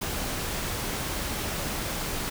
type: noise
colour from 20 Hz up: pink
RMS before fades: -31 dBFS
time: 0.01-2.3 s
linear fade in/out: 10 ms
effects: none